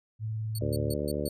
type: tone with vibrato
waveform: sine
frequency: 109.5 Hz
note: A2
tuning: 8 cents flat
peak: -30 dBFS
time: 0.19-0.96 s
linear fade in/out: 50 ms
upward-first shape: triangle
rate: 20 Hz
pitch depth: 47 cents each way
type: tone bursts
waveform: 5% pulse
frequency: 4435 Hz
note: C#8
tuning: in tune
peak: -29 dBFS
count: 5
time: 0.55-1.29 s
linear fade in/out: 2 ms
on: 36 ms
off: 140 ms
type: harmonic tone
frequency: 73.3 Hz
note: D2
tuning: 3 cents flat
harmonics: 1 / 2 / 3 / 4 / 5 / 6 / 7 / 8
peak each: -37 / -37 / -37 / -37 / -37 / -37 / -37 / -37 dBFS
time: 0.61-1.29 s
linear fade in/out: 5 ms
effects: resampled to 32000 Hz

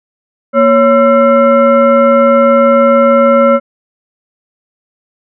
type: tone with frequency modulation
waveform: sine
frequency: 554.4 Hz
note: C#5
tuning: in tune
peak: -4 dBFS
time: 0.53-3.6 s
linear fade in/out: 50 ms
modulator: 789 Hz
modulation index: 0.95
effects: none

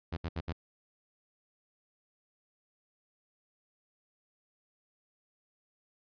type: tone bursts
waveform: sawtooth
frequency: 83.5 Hz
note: E2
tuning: 23 cents sharp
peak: -29 dBFS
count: 4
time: 0.12-0.527 s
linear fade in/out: 10 ms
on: 50 ms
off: 69 ms
effects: resampled to 11025 Hz

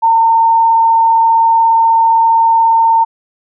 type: tone with frequency modulation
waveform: sine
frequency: 909 Hz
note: A#5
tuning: 44 cents flat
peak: -6 dBFS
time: 0.02-3.05 s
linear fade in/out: 20 ms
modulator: 34.9 Hz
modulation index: 0.26
effects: none

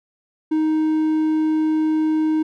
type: tone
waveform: triangle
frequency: 312.4 Hz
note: D#4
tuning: 7 cents sharp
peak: -14 dBFS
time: 0.51-2.43 s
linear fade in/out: 10 ms
effects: none

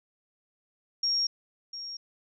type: tone with echo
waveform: sine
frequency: 5570 Hz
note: F8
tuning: 5 cents flat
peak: -24 dBFS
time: 1.03-1.27 s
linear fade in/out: 5 ms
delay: 700 ms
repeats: 1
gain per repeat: -12 dB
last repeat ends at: 1.97 s
effects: none

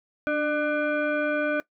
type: tone with frequency modulation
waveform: sine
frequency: 600 Hz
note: D5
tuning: 37 cents sharp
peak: -22 dBFS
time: 0.27-1.6 s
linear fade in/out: 0 ms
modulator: 895 Hz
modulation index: 1.3
effects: noise-tail reverb RT60 0.1 s tail -20 dB re dry

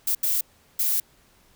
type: noise bursts at uneven times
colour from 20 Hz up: violet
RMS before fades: -23 dBFS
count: 3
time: 0.07-0.15 / 0.23-0.41 / 0.79-1 s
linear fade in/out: 5 ms
effects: pink hiss -59 dBFS RMS until 1.55 s

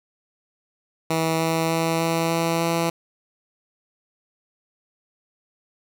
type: tone with pitch steps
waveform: 10% pulse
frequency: 162 / 163.03 / 164.07 / 165.12 / 166.17 / 167.23 Hz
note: E3 / E3 / E3 / E3 / E3 / E3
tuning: -30 / -19 / -8 / +3 / +14 / +25 cents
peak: -12 dBFS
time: 1.1-2.9 s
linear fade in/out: 5 ms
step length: 300 ms
effects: none

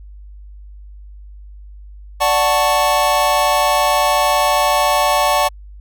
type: chord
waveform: square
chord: D major seventh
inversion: none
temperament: equal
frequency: 587.3 / 740 / 880 / 1108.7 Hz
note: D5 / F#5 / A5 / C#6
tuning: 0 / 0 / 0 / 0 cents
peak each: -19 dBFS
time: 2.2-5.49 s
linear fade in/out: 20 ms
effects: added 50 Hz sine -34 dBFS peak until 5.8 s

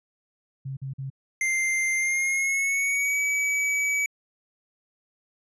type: tone bursts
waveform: sine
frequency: 134.9 Hz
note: C#3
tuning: 47 cents flat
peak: -30 dBFS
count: 3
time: 0.65-1.102 s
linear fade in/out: 10 ms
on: 120 ms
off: 46 ms
type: tone with pitch glide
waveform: square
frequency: 2093 to 2282 Hz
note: C7 to C#7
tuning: 0 to +50 cents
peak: -23 dBFS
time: 1.41-4.06 s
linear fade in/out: 2 ms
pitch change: +150 cents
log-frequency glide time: 1.94-3.21 s
effects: resampled to 24000 Hz

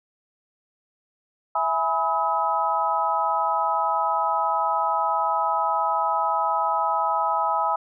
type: chord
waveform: sine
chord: E major seventh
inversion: none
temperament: equal with one note detuned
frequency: 659.3 / 830.6 / 987.8 / 1277.3 Hz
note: E5 / G#5 / B5 / D#6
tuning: 0 / 0 / 0 / +45 cents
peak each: -29 / -25 / -25 / -25 dBFS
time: 1.55-7.76 s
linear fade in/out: 5 ms
effects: none

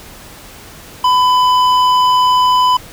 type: tone with hard clipping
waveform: triangle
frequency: 1002 Hz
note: B5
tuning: 25 cents sharp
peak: -10 dBFS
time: 1.04-2.77 s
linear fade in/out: 5 ms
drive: 13 dB
effects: pink hiss -36 dBFS RMS until 2.92 s

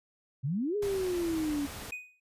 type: exponential two-way sweep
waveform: sine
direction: up then down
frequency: 123.47 to 420.8 to 280.3 Hz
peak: -28 dBFS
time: 0.43-1.67 s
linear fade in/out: 20 ms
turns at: 0.76 s
type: noise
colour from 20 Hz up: pink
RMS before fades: -42 dBFS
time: 0.82-1.91 s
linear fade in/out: 5 ms
type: tone with exponential decay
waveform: triangle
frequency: 2491 Hz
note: D#7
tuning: 1 cent sharp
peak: -31 dBFS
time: 1.92-2.2 s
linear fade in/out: 5 ms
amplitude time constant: 60 ms
effects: noise-tail reverb RT60 0.1 s tail -26 dB re dry + resampled to 32000 Hz

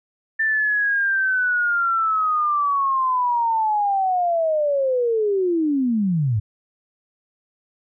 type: linear sweep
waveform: sine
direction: down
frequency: 1786 to 98 Hz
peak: -17 dBFS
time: 0.39-6.4 s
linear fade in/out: 10 ms
effects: none

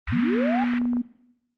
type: band-pass noise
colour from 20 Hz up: white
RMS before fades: -35 dBFS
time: 0.07-0.79 s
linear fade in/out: 5 ms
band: 1200 to 2200 Hz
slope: 24 dB/octave
type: linear sweep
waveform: sine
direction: up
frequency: 41.35 to 847 Hz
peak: -24 dBFS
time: 0.07-0.65 s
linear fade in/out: 20 ms
type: tone with pitch glide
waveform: sine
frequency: 241.2 to 242.7 Hz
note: B3 to B3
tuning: -41 to -30 cents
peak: -21 dBFS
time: 0.12-1.02 s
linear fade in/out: 10 ms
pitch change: +11 cents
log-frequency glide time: 0.27-0.6 s
type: clicks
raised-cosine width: 1 ms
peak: -24 dBFS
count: 6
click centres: 0.638 / 0.736 / 0.816 / 0.855 / 0.933 / 0.969 s
effects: noise-tail reverb RT60 0.8 s tail -17 dB re dry + Opus 32 kbps

